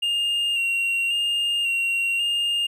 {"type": "tone with vibrato", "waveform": "triangle", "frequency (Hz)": 2786, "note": "F7", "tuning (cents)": -5, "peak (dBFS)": -19, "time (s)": [0.02, 2.67], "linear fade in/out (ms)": 10, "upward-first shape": "square", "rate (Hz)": 0.92, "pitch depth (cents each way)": 22, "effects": []}